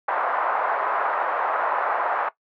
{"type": "band-pass noise", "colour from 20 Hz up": "pink", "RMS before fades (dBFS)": -24, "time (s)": [0.08, 2.29], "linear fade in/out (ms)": 5, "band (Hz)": [670, 1400], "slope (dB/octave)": 24, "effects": ["noise-tail reverb RT60 0.1 s tail -17 dB re dry"]}